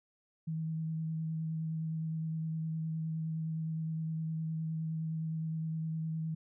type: tone with vibrato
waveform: sine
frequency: 160 Hz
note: D#3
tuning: 49 cents sharp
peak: -33 dBFS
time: 0.47-6.35 s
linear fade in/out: 10 ms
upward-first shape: sine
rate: 9.7 Hz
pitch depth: 14 cents each way
effects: none